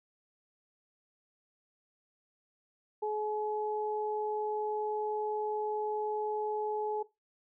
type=tone pair together; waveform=sine; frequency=425.2 / 850.4 Hz; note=G#4 / G#5; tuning=+41 / +41 cents; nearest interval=octave; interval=1200 cents; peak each=-32 / -35 dBFS; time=3.02-7.03 s; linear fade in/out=10 ms; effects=noise-tail reverb RT60 0.2 s tail -17 dB re dry